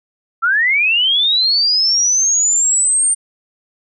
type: linear sweep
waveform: sine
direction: up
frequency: 1312 to 8870 Hz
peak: -11 dBFS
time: 0.42-3.15 s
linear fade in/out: 20 ms
effects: none